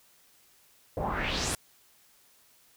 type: noise with low-pass filter sweep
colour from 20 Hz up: pink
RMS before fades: -31 dBFS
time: 0.97-1.55 s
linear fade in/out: 2 ms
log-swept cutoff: 550 to 11000 Hz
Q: 3.1
effects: white hiss -62 dBFS RMS until 2.76 s